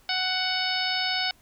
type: harmonic tone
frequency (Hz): 743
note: F#5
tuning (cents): +7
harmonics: 1 / 2 / 3 / 4 / 5 / 6 / 7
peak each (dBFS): -32 / -32 / -32 / -32 / -32 / -32 / -32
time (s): 0.09-1.31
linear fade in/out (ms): 2
effects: pink hiss -59 dBFS RMS until 1.41 s